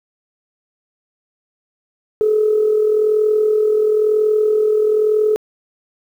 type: tone with amplitude modulation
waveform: sine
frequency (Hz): 428.2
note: A4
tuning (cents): -47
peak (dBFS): -9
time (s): 2.21-5.36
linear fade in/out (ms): 0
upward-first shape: sine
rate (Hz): 41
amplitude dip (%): 50
effects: tanh soft clip ceiling -5 dBFS + 8-bit